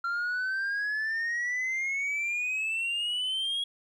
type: exponential sweep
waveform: sine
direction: up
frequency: 1370 to 3322 Hz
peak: -25 dBFS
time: 0.04-3.64 s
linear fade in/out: 5 ms
effects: tanh soft clip ceiling -27 dBFS + 11-bit